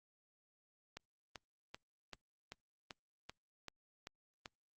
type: click train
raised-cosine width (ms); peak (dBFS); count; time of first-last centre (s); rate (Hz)
0.2; -29; 10; 0.97-4.458; 2.58
effects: Opus 48 kbps